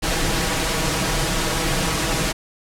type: noise with comb filter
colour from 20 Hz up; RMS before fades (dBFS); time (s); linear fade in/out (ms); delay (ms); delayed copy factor
pink; -21; 0.02-2.33; 20; 6.2; +0.6
effects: low-pass 10000 Hz 12 dB/octave